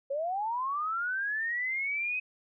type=linear sweep; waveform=sine; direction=up; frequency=533 to 2540 Hz; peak=-29 dBFS; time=0.1-2.2 s; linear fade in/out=10 ms; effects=none